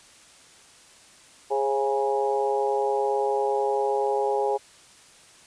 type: harmonic tone with a mistuned harmonic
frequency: 137.8 Hz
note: C#3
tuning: 10 cents flat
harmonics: 3 / 4 / 5 / 6 / 7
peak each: -25 / -28 / -35 / -26 / -37 dBFS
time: 1.5-4.58 s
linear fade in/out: 20 ms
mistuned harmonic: 4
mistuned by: -32 cents
effects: white hiss -52 dBFS RMS until 5.46 s + resampled to 22050 Hz